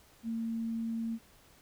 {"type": "tone", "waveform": "sine", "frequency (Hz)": 227.5, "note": "A#3", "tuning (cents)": -42, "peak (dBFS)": -32, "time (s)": [0.23, 1.19], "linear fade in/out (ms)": 50, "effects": ["pink hiss -61 dBFS RMS until 1.61 s"]}